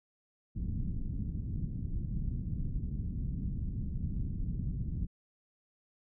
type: low-pass noise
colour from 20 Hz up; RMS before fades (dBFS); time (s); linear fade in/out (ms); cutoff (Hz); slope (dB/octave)
pink; -35; 0.55-5.07; 20; 210; 24
effects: none

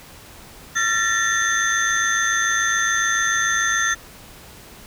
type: tone cluster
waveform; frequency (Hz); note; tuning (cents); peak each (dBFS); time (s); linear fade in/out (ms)
sine; 1365 / 1770 / 1877 / 3529 / 6270; F6 / A6 / A#6 / A7 / G8; -40 / +10 / +11 / +4 / -1; -23 / -20 / -24 / -28 / -23; 0.75-3.95; 20
effects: tanh soft clip ceiling -11 dBFS + pink hiss -43 dBFS RMS until 4.86 s

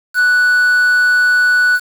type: tone with quantisation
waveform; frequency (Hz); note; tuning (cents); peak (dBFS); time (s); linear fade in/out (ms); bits
triangle; 1480; F#6; 0; -7; 0.14-1.8; 50; 5
effects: none

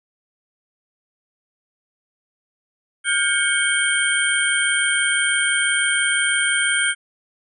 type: tone cluster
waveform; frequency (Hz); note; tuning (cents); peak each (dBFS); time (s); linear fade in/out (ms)
sine; 1436 / 1582 / 2219 / 3161 / 8970; F6 / G6 / C#7 / G7 / C#9; +48 / +15 / +1 / +14 / +19; -23 / -22 / -24 / -24 / -23; 3.04-6.95; 50
effects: none

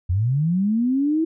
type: linear sweep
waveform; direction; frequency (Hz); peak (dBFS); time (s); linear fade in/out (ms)
sine; up; 82.41 to 329.6; -17; 0.09-1.25; 10
effects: none

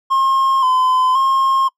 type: tone with vibrato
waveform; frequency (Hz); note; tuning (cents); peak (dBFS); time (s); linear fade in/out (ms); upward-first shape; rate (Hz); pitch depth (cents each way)
triangle; 1046.5; C6; 0; -10; 0.1-1.69; 20; square; 0.95; 40
effects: noise-tail reverb RT60 0.1 s tail -24 dB re dry

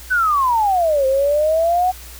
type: exponential two-way sweep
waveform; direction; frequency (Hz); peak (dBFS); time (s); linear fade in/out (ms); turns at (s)
sine; down then up; 1538 to 523.3 to 748; -13; 0.1-1.92; 20; 1.06
effects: added 60 Hz sine -37 dBFS peak until 2.19 s + white hiss -39 dBFS RMS until 2.19 s

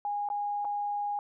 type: tone with dropouts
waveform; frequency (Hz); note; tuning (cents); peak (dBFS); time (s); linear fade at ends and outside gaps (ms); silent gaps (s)
sine; 821; G#5; -20; -29; 0.05-1.19; 1; 0.288-0.301 / 0.647-0.651
effects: none

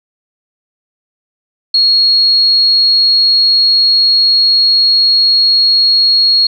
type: tone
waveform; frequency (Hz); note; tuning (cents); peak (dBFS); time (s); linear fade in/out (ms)
sine; 4304; C8; +48; -6; 1.74-6.47; 5
effects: none

